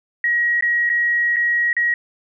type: tone with dropouts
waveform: sine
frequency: 1900 Hz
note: A#6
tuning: 33 cents sharp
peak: -15 dBFS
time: 0.24-1.94 s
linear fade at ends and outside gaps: 2 ms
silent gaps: 0.609-0.624 / 0.893-0.899 / 1.361-1.366 / 1.73-1.766 s
effects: none